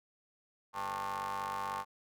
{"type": "ring-modulated tone", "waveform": "30% pulse", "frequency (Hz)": 96.2, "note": "G2", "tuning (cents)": -32, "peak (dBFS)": -30, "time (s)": [0.73, 1.85], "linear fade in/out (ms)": 50, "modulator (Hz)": 987, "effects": []}